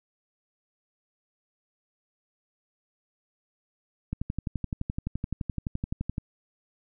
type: click train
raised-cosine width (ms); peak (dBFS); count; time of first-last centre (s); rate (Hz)
5; -17; 25; 4.13-6.181; 11.7
effects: none